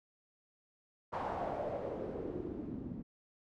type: noise with low-pass filter sweep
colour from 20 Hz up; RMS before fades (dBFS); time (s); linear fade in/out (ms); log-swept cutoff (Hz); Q
white; -40; 1.12-3.03; 20; 920 to 220; 3.4
effects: none